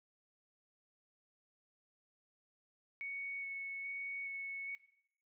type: tone with vibrato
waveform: sine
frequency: 2217 Hz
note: C#7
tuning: in tune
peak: -40 dBFS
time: 3.01-4.75 s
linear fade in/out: 0 ms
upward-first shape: square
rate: 1.2 Hz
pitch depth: 8 cents each way
effects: noise-tail reverb RT60 0.7 s tail -19 dB re dry